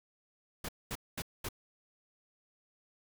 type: noise bursts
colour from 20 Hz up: pink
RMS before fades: -38 dBFS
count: 4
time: 0.64-1.488 s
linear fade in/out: 5 ms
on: 47 ms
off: 220 ms
effects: none